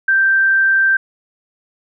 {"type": "tone", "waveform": "sine", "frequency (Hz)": 1568, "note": "G6", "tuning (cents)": 0, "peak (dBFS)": -10, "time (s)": [0.08, 0.97], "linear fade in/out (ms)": 5, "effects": []}